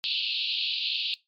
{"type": "band-pass noise", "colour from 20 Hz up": "white", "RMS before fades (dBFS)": -29, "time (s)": [0.04, 1.14], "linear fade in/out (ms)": 0, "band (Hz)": [2600, 4500], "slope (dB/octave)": 96, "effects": ["noise-tail reverb RT60 0.2 s tail -20 dB re dry", "MP3 64 kbps"]}